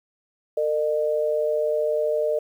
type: tone pair together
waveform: sine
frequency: 453.9 / 605.9 Hz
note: A#4 / D#5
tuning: -46 / -46 cents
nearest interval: perfect fourth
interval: 500 cents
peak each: -24 / -22 dBFS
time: 0.57-2.39 s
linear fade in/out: 5 ms
effects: 9-bit